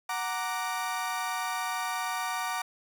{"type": "chord", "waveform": "30% pulse", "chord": "Gb augmented", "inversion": "none", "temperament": "equal", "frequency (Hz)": [740, 932.3, 1174.7], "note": ["Gb5", "Bb5", "D6"], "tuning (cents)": [0, 0, 0], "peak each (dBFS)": -32, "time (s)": [0.09, 2.62], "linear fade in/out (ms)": 5, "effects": []}